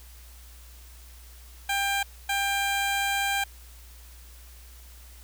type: tone bursts at uneven times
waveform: 15% pulse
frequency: 795 Hz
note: G5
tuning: 24 cents sharp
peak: -18 dBFS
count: 2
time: 1.69-2.03 / 2.29-3.44 s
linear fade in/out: 5 ms
effects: added 60 Hz sine -46 dBFS peak until 5.23 s + white hiss -53 dBFS RMS until 5.23 s